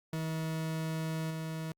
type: tone with level steps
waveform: 40% pulse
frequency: 160 Hz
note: D#3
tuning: 49 cents sharp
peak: -32 / -35 dBFS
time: 0.13-1.72 s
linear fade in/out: 2 ms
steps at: 1.3 s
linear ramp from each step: 10 ms
effects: Opus 48 kbps